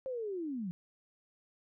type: linear sweep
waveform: sine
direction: down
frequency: 537 to 167.2 Hz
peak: -35 dBFS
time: 0.06-0.71 s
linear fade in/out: 0 ms
effects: none